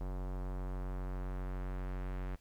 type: tone with low-pass filter sweep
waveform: square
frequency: 46.25 Hz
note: F#1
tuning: in tune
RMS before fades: -39 dBFS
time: 0-2.36 s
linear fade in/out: 10 ms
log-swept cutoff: 960 to 2000 Hz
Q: 1.1
effects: pink hiss -70 dBFS RMS until 2.4 s